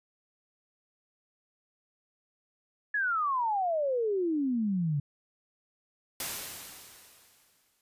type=exponential sweep; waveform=sine; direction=down; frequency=1726 to 138.59 Hz; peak=-26 dBFS; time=2.94-5 s; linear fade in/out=5 ms
type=noise with exponential decay; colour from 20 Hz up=white; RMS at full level=-33 dBFS; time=6.2-7.81 s; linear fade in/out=1 ms; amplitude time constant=350 ms
effects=resampled to 32000 Hz